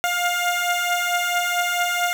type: beating tone pair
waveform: 15% pulse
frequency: 703 / 707.5 Hz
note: F5 / F5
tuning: +11 / +22 cents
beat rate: 4.5 Hz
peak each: -19 / -15 dBFS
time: 0.04-2.13 s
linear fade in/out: 0 ms
effects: none